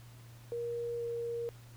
sine tone with pitch glide, 472.4 to 469.4 Hz, A#4 to A#4, +23 to +12 cents, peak -34 dBFS, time 0.52-1.49 s, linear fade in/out 0 ms, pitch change -11 cents, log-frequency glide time 0.98-1.04 s, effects added 118 Hz sine -51 dBFS peak until 1.76 s + pink hiss -60 dBFS RMS until 1.76 s

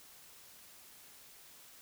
silence, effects white hiss -57 dBFS RMS until 1.81 s

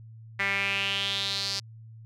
sawtooth tone with band-pass filter sweep, 197.6 Hz, G3, 14 cents sharp, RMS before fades -29 dBFS, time 0.39-1.6 s, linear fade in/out 10 ms, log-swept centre 2000 to 4900 Hz, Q 4.9, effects added 112 Hz sine -44 dBFS peak until 2.05 s

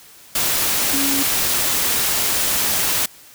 sine tone in noise, 277.2 Hz, C#4, in tune, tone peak -22 dBFS, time 0.93-1.23 s, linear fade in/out 5 ms, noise white, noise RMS -19 dBFS, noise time 0.35-3.06 s, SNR -6 dB, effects white hiss -45 dBFS RMS until 3.34 s

